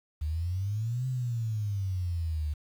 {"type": "exponential two-way sweep", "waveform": "sine", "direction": "up then down", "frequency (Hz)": [73.42, 130.81, 73.42], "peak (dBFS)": -28, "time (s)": [0.21, 2.54], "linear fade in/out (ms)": 10, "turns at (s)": 1.07, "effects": ["9-bit"]}